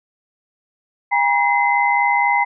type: tone cluster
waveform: sine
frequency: 810 / 954 / 2052 Hz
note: G#5 / A#5 / C7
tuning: -43 / +40 / -34 cents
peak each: -18 dBFS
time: 1.11-2.45 s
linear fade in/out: 20 ms
effects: none